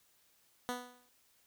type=tone with exponential decay; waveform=10% pulse; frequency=246.9 Hz; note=B3; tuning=in tune; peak=-25 dBFS; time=0.69-1.09 s; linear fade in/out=0 ms; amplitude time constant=85 ms; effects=white hiss -70 dBFS RMS until 1.46 s